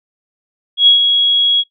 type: tone with ADSR envelope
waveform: sine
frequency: 3322 Hz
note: G#7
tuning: in tune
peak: -3 dBFS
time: 0.77-1.64 s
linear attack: 99 ms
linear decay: 120 ms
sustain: -6 dB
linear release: 43 ms
effects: noise-tail reverb RT60 0.1 s tail -20 dB re dry